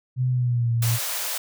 sine tone with pitch glide, 127.1 to 116.55 Hz, C3 to A#2, -50 to 0 cents, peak -19 dBFS, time 0.16-0.99 s, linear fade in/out 50 ms, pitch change -150 cents, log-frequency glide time 0.29-0.72 s
white high-pass noise, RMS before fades -28 dBFS, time 0.82-1.38 s, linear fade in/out 5 ms, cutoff 480 Hz, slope 48 dB/octave
effects none

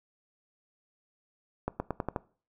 accelerating click train, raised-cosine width 1 ms, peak -16 dBFS, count 6, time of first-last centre 1.68-2.162 s, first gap 120 ms, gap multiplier 0.89, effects noise-tail reverb RT60 0.4 s tail -20 dB re dry

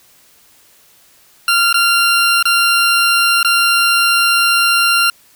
20% pulse tone with dropouts, 1385 Hz, F6, 15 cents flat, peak -5 dBFS, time 1.48-5.1 s, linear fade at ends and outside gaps 2 ms, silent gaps 1.728-1.742 / 2.427-2.454 / 3.43-3.447 s, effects white hiss -49 dBFS RMS until 5.35 s

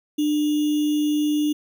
sine tone with sample-and-hold, 298.9 Hz, D4, 31 cents sharp, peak -18 dBFS, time 0.18-1.53 s, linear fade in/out 10 ms, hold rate 3150 Hz, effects none

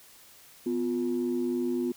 sine tone pair together, 249.5 / 352.9 Hz, B3 / F4, +18 / +18 cents, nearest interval tritone, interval 600 cents, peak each -28 dBFS, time 0.66-1.92 s, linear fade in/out 5 ms, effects tanh soft clip ceiling -20 dBFS + white hiss -54 dBFS RMS until 1.96 s

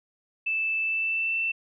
sine tone with pitch glide, 2637 to 2675 Hz, E7 to E7, 0 to +25 cents, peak -24 dBFS, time 0.46-1.52 s, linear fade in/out 10 ms, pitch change +25 cents, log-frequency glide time 0.81-1.39 s, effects none

